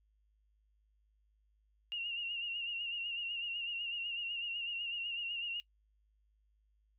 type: tone with vibrato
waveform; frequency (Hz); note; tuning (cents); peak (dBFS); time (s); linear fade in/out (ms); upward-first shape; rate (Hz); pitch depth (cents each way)
sine; 2800; F7; +4; -36; 1.92-5.6; 0; sine; 8; 50
effects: noise-tail reverb RT60 0.1 s tail -19 dB re dry + added 52 Hz sine -70 dBFS peak until 6.98 s